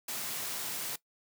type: high-pass noise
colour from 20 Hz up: white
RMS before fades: -37 dBFS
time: 0.08-0.96 s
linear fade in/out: 5 ms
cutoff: 100 Hz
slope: 48 dB/octave
effects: noise-tail reverb RT60 0.1 s tail -19 dB re dry